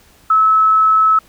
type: tone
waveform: sine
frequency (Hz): 1298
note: E6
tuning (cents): -27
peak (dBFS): -8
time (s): 0.3-1.19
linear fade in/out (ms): 5
effects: pink hiss -49 dBFS RMS until 1.28 s